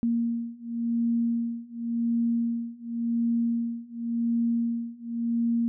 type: beating tone pair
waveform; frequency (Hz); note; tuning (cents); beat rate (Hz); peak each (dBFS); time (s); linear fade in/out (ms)
sine; 232.9 / 233.81; A#3 / A#3; -1 / +5; 0.91; -28 / -27; 0.03-5.68; 0
effects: none